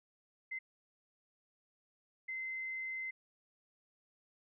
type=tone bursts at uneven times; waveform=sine; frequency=2065 Hz; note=C7; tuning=23 cents flat; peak=-38 dBFS; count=2; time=0.51-0.59 / 2.28-3.11 s; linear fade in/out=10 ms; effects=none